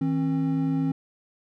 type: tone pair together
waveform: triangle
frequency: 159.53 / 268.3 Hz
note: D#3 / C4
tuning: +44 / +44 cents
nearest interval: major sixth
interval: 900 cents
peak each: -24 / -22 dBFS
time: 0.01-0.92 s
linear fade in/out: 5 ms
effects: none